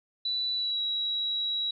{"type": "tone with pitch glide", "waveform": "sine", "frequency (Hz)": [3965, 3877], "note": ["B7", "B7"], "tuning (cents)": [6, -33], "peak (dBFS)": -27, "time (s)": [0.25, 1.71], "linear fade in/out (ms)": 5, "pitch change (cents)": -39, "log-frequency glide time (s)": [0.54, 0.81], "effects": []}